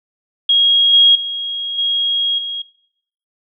sine tone with level steps, 3281 Hz, G#7, 22 cents flat, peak -9 / -6 / -20 / -14 / -21 dBFS, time 0.49-2.62 s, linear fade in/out 5 ms, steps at 0.93 / 1.15 / 1.78 / 2.38 s, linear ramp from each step 5 ms, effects noise-tail reverb RT60 0.7 s tail -20 dB re dry

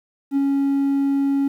triangle tone with ADSR envelope, 277.2 Hz, C#4, in tune, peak -12 dBFS, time 0.31-1.48 s, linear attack 57 ms, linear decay 23 ms, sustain -2 dB, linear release 5 ms, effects tanh soft clip ceiling -10 dBFS + 9-bit

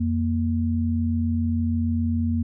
sine tone pair together, 87.31 / 233.8 Hz, F2 / A#3, 0 / +5 cents, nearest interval octave + perfect fourth, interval 1705 cents, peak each -23 dBFS, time 0-2.43 s, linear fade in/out 10 ms, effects none

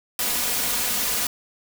white noise with comb filter, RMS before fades -24 dBFS, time 0.19-1.27 s, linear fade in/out 2 ms, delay 4.1 ms, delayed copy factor +0.55, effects none

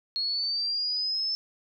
sine linear sweep, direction up, 4286 to 5290 Hz, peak -26 dBFS, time 0.16-1.35 s, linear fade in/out 0 ms, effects none

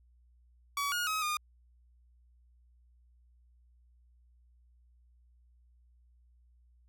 sawtooth tone with pitch steps, 1137 / 1436 / 1272 / 1217 Hz, C#6 / F6 / D#6 / D#6, +44 / +48 / +38 / -39 cents, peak -27 dBFS, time 0.77-1.37 s, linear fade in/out 2 ms, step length 150 ms, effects added 60 Hz sine -61 dBFS peak until 6.88 s

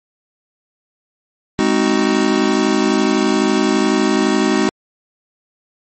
square chord, Ab dominant seventh, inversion none, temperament just, 207.7 / 259.6 / 311.5 / 373.8 Hz, Ab3 / C4 / Eb4 / Gb4, 0 / -13 / +2 / +18 cents, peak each -19 dBFS, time 1.59-4.69 s, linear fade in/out 0 ms, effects MP3 32 kbps

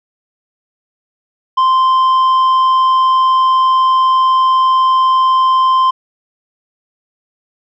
sine tone with tanh clipping, 1042 Hz, C6, 7 cents flat, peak -9 dBFS, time 1.57-5.91 s, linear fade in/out 10 ms, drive 5 dB, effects none

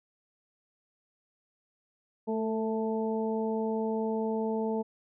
harmonic tone with a mistuned harmonic, 220 Hz, A3, in tune, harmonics 1 / 2 / 3 / 4, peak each -31 / -31 / -39 / -38 dBFS, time 2.27-4.83 s, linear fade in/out 20 ms, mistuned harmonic 2, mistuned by +18 cents, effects none

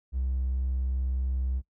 triangle tone, 64.5 Hz, C2, 24 cents flat, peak -23 dBFS, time 0.12-1.62 s, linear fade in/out 50 ms, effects noise-tail reverb RT60 0.1 s tail -20 dB re dry + tanh soft clip ceiling -21 dBFS

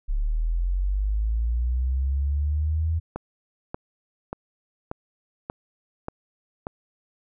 sine linear sweep, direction up, 34.65 to 82.41 Hz, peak -21 dBFS, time 0.08-3 s, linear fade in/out 20 ms
click train, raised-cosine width 1 ms, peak -16 dBFS, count 7, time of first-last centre 3.16-6.669 s, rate 1.71 Hz
effects none

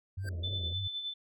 sine tone with vibrato, 90.9 Hz, F#2, 30 cents flat, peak -34 dBFS, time 0.17-0.88 s, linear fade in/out 10 ms, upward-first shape triangle, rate 3.5 Hz, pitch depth 170 cents each way
square tone with exponential growth, 1568 Hz, G6, in tune, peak -38 dBFS, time 0.18-0.29 s, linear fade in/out 2 ms, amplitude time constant 23 ms
white low-pass noise, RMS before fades -50 dBFS, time 0.24-0.73 s, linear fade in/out 2 ms, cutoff 630 Hz, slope 96 dB/octave
sine tone with tremolo, 3520 Hz, A7, in tune, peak -33 dBFS, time 0.43-1.14 s, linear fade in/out 10 ms, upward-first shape sine, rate 9.7 Hz, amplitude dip 50%
effects none

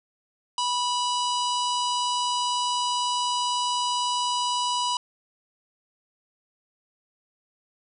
harmonic tone, 982 Hz, B5, 10 cents flat, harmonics 1 / 3 / 4 / 5 / 6 / 7 / 8 / 9, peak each -25 / -30 / -35 / -34 / -39 / -42 / -40 / -40 dBFS, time 0.58-4.97 s, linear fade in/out 2 ms, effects none

